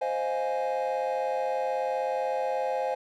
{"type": "chord", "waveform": "triangle", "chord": "F minor seventh", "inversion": "second", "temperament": "equal", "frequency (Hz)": [523.3, 622.3, 698.5, 830.6], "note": ["C5", "Eb5", "F5", "Ab5"], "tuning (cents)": [0, 0, 0, 0], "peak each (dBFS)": [-27, -32, -32, -29], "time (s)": [0.01, 2.95], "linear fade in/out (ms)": 10, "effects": ["tanh soft clip ceiling -17 dBFS"]}